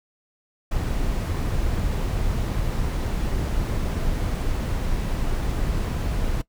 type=noise; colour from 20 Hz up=brown; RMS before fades=-24 dBFS; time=0.71-6.42 s; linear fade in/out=10 ms; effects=noise-tail reverb RT60 0.1 s tail -19 dB re dry